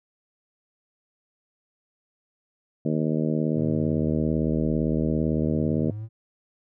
harmonic tone, 77.78 Hz, D#2, in tune, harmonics 2 / 3 / 4 / 5 / 6 / 7 / 8, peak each -26 / -26 / -29 / -33 / -33 / -35 / -37 dBFS, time 2.85-5.91 s, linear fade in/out 5 ms
triangle exponential two-way sweep, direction down then up, 115.3 to 56.9 to 113.5 Hz, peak -29 dBFS, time 3.54-6.09 s, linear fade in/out 50 ms, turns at 4.76 s
effects none

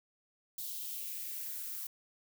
violet noise with high-pass filter sweep, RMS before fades -41 dBFS, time 0.58-1.87 s, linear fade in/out 2 ms, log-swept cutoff 4000 to 1100 Hz, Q 2.2, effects none

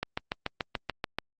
click train, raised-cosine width 0.3 ms, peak -13 dBFS, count 9, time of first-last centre 0.03-1.186 s, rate 6.92 Hz, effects Opus 48 kbps

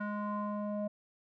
square tone with low-pass filter sweep, 207.7 Hz, G#3, in tune, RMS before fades -36 dBFS, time 0-0.88 s, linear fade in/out 10 ms, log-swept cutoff 1400 to 690 Hz, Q 4.6, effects none

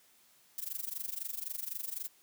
violet noise with amplitude modulation, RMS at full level -36 dBFS, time 0.58-2.08 s, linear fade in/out 0 ms, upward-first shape sine, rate 23.9 Hz, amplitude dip 90%, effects white hiss -65 dBFS RMS until 2.22 s + high-pass 100 Hz 12 dB/octave

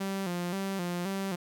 sawtooth tone with vibrato, 184.9 Hz, F#3, 1 cent flat, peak -27 dBFS, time 0-1.36 s, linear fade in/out 10 ms, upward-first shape square, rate 1.9 Hz, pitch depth 88 cents each way, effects none

